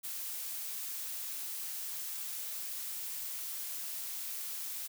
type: noise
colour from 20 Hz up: blue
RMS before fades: -40 dBFS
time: 0.03-4.88 s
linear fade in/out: 20 ms
effects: none